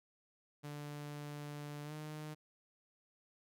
sawtooth tone with pitch glide, 146.83 to 152.71 Hz, D3 to D#3, 0 to -32 cents, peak -40 dBFS, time 0.63-2.35 s, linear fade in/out 20 ms, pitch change +68 cents, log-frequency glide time 1.84-1.93 s, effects none

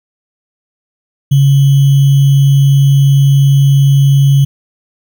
sine tone with sample-and-hold, 138.59 Hz, C#3, in tune, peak -4 dBFS, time 1.31-4.45 s, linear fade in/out 10 ms, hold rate 3150 Hz, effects none

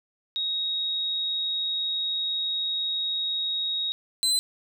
sine / 30% pulse tone pair in turn, 3774 / 4048 Hz, A#7 / B7, +21 / +42 cents, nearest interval minor second, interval 121 cents, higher second, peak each -25 / -18 dBFS, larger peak second, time 0.36-3.92 / 4.23-4.39 s, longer first, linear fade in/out 0 ms, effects none

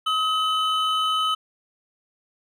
triangle tone pair together, 1272 / 3025 Hz, D#6 / F#7, +38 / +38 cents, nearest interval octave + minor third, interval 1500 cents, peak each -20 / -23 dBFS, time 0.06-1.35 s, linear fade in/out 10 ms, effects none

